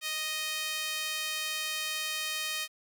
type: tone with high-pass filter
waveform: sawtooth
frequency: 622.3 Hz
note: D#5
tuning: in tune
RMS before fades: -34 dBFS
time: 0.01-2.68 s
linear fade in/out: 50 ms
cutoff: 2500 Hz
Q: 1.2
effects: none